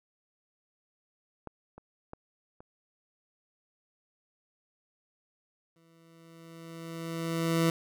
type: clicks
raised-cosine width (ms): 1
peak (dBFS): -26 / -33 / -27 / -35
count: 4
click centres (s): 1.473 / 1.78 / 2.134 / 2.605
type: tone with exponential growth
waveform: 20% pulse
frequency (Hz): 165.1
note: E3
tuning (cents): +3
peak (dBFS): -18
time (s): 5.76-7.7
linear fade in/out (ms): 2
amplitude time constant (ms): 420
effects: none